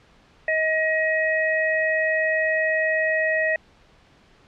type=harmonic tone; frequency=632 Hz; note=D#5; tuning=27 cents sharp; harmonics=1 / 3 / 4; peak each=-23 / -21 / -32 dBFS; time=0.48-3.56 s; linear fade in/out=2 ms; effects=pink hiss -55 dBFS RMS until 4.47 s + low-pass 4000 Hz 12 dB/octave